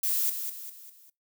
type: noise with echo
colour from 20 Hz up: violet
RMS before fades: -27 dBFS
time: 0.03-0.3 s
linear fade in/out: 5 ms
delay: 200 ms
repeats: 4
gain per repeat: -7 dB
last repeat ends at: 1.1 s
effects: noise-tail reverb RT60 0.2 s tail -22 dB re dry